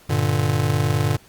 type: chord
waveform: square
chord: G minor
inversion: none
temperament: just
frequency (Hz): 98 / 117.6 / 147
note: G2 / Bb2 / D3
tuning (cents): 0 / +16 / +2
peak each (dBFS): -23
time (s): 0.09-1.17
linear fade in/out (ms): 10
effects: pink hiss -51 dBFS RMS until 1.28 s + Opus 48 kbps